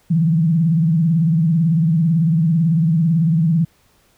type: tone with vibrato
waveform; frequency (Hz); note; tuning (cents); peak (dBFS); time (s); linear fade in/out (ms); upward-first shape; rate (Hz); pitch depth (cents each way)
sine; 163.3; E3; -16; -12; 0.1-3.65; 10; triangle; 18; 160
effects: pink hiss -57 dBFS RMS until 4.17 s